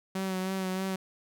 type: tone with vibrato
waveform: sawtooth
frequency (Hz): 188.6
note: F#3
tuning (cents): +33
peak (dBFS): -26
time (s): 0.15-0.96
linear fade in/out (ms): 5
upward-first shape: sine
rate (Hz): 3.2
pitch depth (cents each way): 28
effects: none